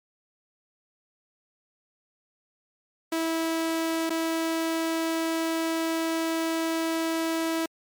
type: tone with dropouts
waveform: sawtooth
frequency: 326.4 Hz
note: E4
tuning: 17 cents flat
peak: -21 dBFS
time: 3.12-7.66 s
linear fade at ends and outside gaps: 5 ms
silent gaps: 4.096-4.103 s
effects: MP3 96 kbps